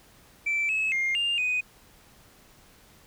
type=tone with pitch steps; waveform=sine; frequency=2331 / 2584 / 2120 / 2802 / 2494 Hz; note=D7 / E7 / C7 / F7 / D#7; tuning=-14 / -35 / +22 / +5 / +3 cents; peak=-22 dBFS; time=0.46-1.61 s; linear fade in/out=10 ms; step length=230 ms; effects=tanh soft clip ceiling -21 dBFS + pink hiss -56 dBFS RMS until 3.06 s